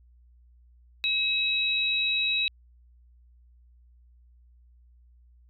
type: tone pair together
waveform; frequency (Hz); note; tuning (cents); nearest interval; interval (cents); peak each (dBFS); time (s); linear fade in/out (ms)
sine; 2569 / 3852; E7 / B7; -45 / -44; perfect fifth; 701; -26; 1.04-2.48; 0
effects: added 60 Hz sine -54 dBFS peak until 5.49 s